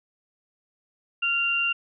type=tone pair together; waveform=sine; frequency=1389 / 2774 Hz; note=F6 / F7; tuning=-10 / -12 cents; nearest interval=octave; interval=1198 cents; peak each=-30 / -22 dBFS; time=1.22-1.73 s; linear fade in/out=10 ms; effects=none